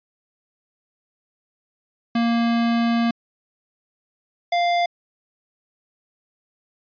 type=tone pair in turn; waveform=square; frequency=233.1 / 696.5 Hz; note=A#3 / F5; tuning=0 / -5 cents; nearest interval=octave + perfect fifth; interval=1895 cents; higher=second; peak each=-18 dBFS; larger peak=neither; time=2.15-3.11 / 4.52-4.86 s; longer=first; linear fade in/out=5 ms; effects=resampled to 11025 Hz